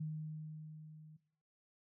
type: tone with level ramp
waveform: sine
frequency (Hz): 155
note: D#3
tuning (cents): -6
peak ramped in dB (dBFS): -37 to -54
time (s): 0-1.17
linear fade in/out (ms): 10
effects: noise-tail reverb RT60 0.6 s tail -18 dB re dry